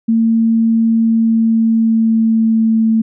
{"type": "tone with pitch glide", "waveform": "sine", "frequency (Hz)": [226.5, 223], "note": ["A#3", "A3"], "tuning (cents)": [-50, 23], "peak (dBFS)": -9, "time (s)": [0.08, 3.02], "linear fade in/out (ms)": 10, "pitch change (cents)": -27, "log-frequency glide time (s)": [0.95, 2.87], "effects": []}